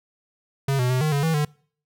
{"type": "tone with pitch steps", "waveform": "square", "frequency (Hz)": [137.1, 124.9, 127.7, 154, 141.9, 161.9, 148.7], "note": ["C#3", "B2", "C3", "D#3", "C#3", "E3", "D3"], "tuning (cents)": [-19, 20, -42, -17, 41, -31, 22], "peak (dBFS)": -20, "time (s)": [0.68, 1.45], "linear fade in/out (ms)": 5, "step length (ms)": 110, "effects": ["noise-tail reverb RT60 0.5 s tail -25 dB re dry"]}